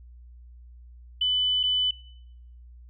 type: tone with dropouts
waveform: sine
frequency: 3000 Hz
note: F#7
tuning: 23 cents sharp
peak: -21 dBFS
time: 1.21-1.91 s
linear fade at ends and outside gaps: 5 ms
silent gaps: 1.632-1.635 s
effects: noise-tail reverb RT60 0.8 s tail -23 dB re dry + added 60 Hz sine -45 dBFS peak until 2.89 s